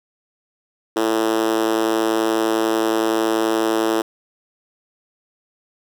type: tone with high-pass filter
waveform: 5% pulse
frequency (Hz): 111.2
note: A2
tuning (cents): +19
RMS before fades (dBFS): -19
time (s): 0.96-4.02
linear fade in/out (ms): 5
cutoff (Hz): 350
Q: 4
effects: none